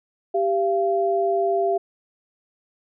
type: tone pair together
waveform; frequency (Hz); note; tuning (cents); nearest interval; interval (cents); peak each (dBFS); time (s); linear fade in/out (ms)
sine; 392.9 / 685; G4 / F5; +4 / -34; minor seventh; 962; -21; 0.34-1.78; 10
effects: none